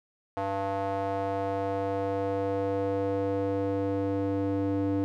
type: tone with band-pass filter sweep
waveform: square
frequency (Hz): 98.2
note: G2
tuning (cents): +4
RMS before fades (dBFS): -29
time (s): 0.37-5.04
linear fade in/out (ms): 0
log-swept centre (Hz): 750 to 350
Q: 2.5
effects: none